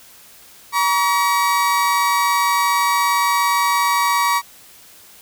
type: tone pair together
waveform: 35% pulse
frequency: 953 / 1135.7 Hz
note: A#5 / C#6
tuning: +38 / +42 cents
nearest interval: minor third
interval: 304 cents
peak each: -16 dBFS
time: 0.72-4.42 s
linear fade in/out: 50 ms
effects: white hiss -45 dBFS RMS until 5.21 s